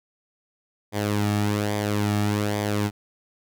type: tone with flanger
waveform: sawtooth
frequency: 103.83 Hz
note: G#2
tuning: in tune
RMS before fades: -24 dBFS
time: 0.92-2.91 s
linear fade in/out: 50 ms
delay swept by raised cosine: 0.72 to 2.02 ms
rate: 1.2 Hz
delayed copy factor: -0.6
effects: none